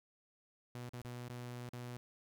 sawtooth tone with dropouts, 122.2 Hz, B2, 18 cents flat, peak -40 dBFS, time 0.75-1.97 s, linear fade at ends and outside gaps 0 ms, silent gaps 0.892-0.935 / 1.016-1.049 / 1.284-1.297 / 1.692-1.734 s, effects none

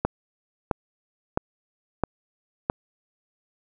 click train, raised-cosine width 1 ms, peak -7 dBFS, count 5, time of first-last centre 0.05-2.699 s, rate 1.51 Hz, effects none

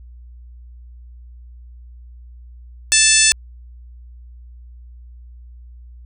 harmonic tone, 880 Hz, A5, in tune, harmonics 2 / 3 / 4 / 5 / 6 / 7 / 8 / 9 / 10, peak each -21 / -18 / -21 / -21 / -20 / -18 / -22 / -18 / -18 dBFS, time 2.92-3.32 s, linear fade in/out 0 ms, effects added 60 Hz sine -37 dBFS peak until 6.05 s

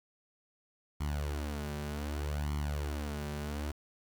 sawtooth tone with flanger, 73.42 Hz, D2, in tune, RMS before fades -36 dBFS, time 1-3.72 s, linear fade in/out 10 ms, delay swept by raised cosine 0.93 to 5.13 ms, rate 0.65 Hz, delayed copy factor +0.8, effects 9-bit

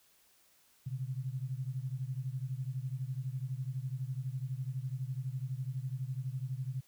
sine beating tone pair, 125.8 / 137.8 Hz, B2 / C#3, +32 / -10 cents, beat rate 12 Hz, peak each -37 / -39 dBFS, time 0.86-6.81 s, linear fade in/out 10 ms, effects white hiss -67 dBFS RMS until 6.87 s

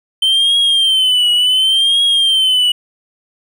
triangle tone with vibrato, 3100 Hz, G7, 20 cents flat, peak -8 dBFS, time 0.22-2.72 s, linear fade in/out 5 ms, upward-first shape triangle, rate 0.69 Hz, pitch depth 110 cents each way, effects none

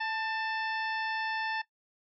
harmonic tone with a mistuned harmonic, 880 Hz, A5, in tune, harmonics 1 / 2 / 3 / 4 / 5 / 6, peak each -34 / -34 / -41 / -45 / -48 / -48 dBFS, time 0-1.62 s, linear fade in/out 10 ms, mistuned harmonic 2, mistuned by +28 cents, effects noise-tail reverb RT60 0.1 s tail -17 dB re dry

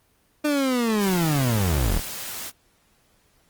30% pulse linear sweep, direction down, 303.2 to 31.68 Hz, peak -17 dBFS, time 0.44-2 s, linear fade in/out 10 ms
white noise, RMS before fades -33 dBFS, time 0.98-2.52 s, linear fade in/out 50 ms
effects pink hiss -63 dBFS RMS until 3.49 s + Opus 24 kbps

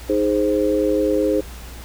sine chord, Ab major, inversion second, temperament equal, 311.1 / 415.3 / 523.3 Hz, Eb4 / Ab4 / C5, 0 / 0 / 0 cents, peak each -20 dBFS, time 0.09-1.41 s, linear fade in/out 10 ms, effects added 60 Hz sine -35 dBFS peak until 1.84 s + pink hiss -40 dBFS RMS until 1.84 s

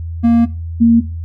triangle / sine tone pair in turn, 233.1 / 231.4 Hz, A#3 / A#3, 0 / -13 cents, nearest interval unison, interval 13 cents, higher first, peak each -5 dBFS, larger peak neither, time 0.23-0.46 / 0.8-1.01 s, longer first, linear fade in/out 20 ms, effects noise-tail reverb RT60 0.3 s tail -17 dB re dry + added 83 Hz sine -21 dBFS peak until 1.24 s

